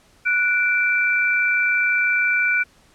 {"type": "tone pair together", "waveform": "sine", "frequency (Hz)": [1474, 2340], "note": ["F#6", "D7"], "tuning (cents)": [-7, -7], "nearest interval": "minor sixth", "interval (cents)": 800, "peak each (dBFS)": -19, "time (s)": [0.25, 2.64], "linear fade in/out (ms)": 20, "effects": ["pink hiss -55 dBFS RMS until 2.94 s", "low-pass 10000 Hz 12 dB/octave"]}